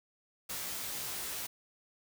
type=noise with comb filter; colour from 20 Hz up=white; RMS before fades=-39 dBFS; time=0.49-1.47 s; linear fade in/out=10 ms; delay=17 ms; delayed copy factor=+0.75; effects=none